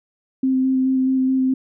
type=tone with vibrato; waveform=sine; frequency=261.6 Hz; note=C4; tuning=in tune; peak=-15 dBFS; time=0.43-1.54 s; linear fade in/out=5 ms; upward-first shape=square; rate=4.7 Hz; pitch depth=10 cents each way; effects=none